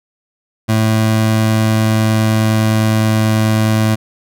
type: tone with pitch glide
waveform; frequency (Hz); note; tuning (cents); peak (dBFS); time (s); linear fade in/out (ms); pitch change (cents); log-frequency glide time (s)
25% pulse; 110 to 109.37; A2 to A2; 0 to -10; -7; 0.68-3.96; 20; -10; 1.36-3.33
effects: none